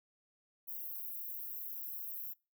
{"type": "high-pass noise", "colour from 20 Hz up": "white", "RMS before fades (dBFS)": -43, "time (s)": [0.67, 2.34], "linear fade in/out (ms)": 20, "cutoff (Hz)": 12000, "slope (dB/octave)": 96, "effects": ["noise-tail reverb RT60 0.3 s tail -25 dB re dry"]}